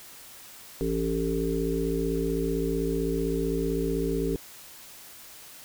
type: harmonic tone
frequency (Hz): 55.7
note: A1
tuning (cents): +22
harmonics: 1 / 3 / 5 / 7 / 8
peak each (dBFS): -32 / -32 / -31 / -30 / -31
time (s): 0.81-4.36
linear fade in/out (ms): 0
effects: white hiss -47 dBFS RMS until 5.64 s